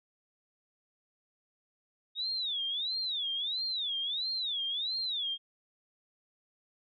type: tone with vibrato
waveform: sine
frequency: 3662 Hz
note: A#7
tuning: 32 cents flat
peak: -31 dBFS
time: 2.15-5.38 s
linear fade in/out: 50 ms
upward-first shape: sine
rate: 1.5 Hz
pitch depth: 240 cents each way
effects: none